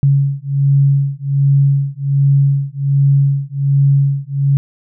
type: beating tone pair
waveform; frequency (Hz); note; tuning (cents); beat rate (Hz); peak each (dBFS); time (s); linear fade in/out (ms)
sine; 138.59 / 139.89; C#3 / C#3; 0 / +16; 1.3; -13; 0.03-4.57; 0
effects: none